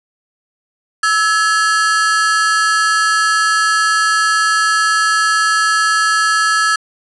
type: ring-modulated tone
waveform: 45% pulse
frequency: 1500 Hz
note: F#6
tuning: 23 cents sharp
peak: -8 dBFS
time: 1.03-6.76 s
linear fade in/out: 5 ms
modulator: 191 Hz
effects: resampled to 24000 Hz + 8-bit